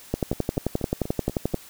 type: two click trains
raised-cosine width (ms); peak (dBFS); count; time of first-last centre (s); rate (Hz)
2; -18 / -9; 6 / 17; 0.33-1.538 / 0.14-1.544; 4.14 / 11.4
effects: white hiss -47 dBFS RMS until 1.69 s